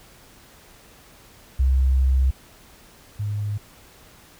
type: tone pair in turn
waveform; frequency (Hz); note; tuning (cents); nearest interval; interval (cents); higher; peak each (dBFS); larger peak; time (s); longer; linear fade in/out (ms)
sine; 65.6 / 103.8; C2 / G#2; +5 / 0; minor sixth; 795; second; -15 / -23; first; 1.59-2.31 / 3.19-3.58; first; 10
effects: pink hiss -50 dBFS RMS until 4.39 s